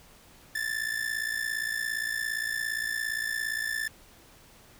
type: ring-modulated tone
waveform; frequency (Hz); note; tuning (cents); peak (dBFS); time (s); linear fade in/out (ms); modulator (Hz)
45% pulse; 1760; A6; 0; -26; 0.55-3.88; 0; 28.7
effects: pink hiss -55 dBFS RMS until 4.79 s